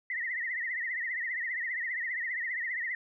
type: tone with vibrato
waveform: sine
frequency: 1943 Hz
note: B6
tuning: 29 cents flat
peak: -31 dBFS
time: 0.1-2.95 s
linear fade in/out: 2 ms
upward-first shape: triangle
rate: 15 Hz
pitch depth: 140 cents each way
effects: none